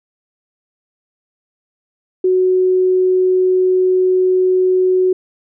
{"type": "tone", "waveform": "sine", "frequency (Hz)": 370, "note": "F#4", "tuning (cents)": 0, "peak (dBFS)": -10, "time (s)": [2.24, 5.13], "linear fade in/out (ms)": 5, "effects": []}